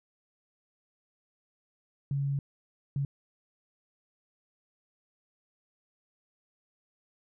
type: tone bursts at uneven times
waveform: sine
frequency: 139.6 Hz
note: C#3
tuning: 13 cents sharp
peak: -27 dBFS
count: 2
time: 2.11-2.39 / 2.96-3.05 s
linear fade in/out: 2 ms
effects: none